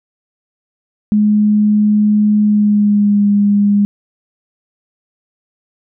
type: tone with pitch glide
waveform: sine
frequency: 210 to 203.7 Hz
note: G#3 to G#3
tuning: +19 to -33 cents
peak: -8 dBFS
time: 1.12-3.85 s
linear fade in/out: 0 ms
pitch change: -52 cents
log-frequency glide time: 2.42-3.27 s
effects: none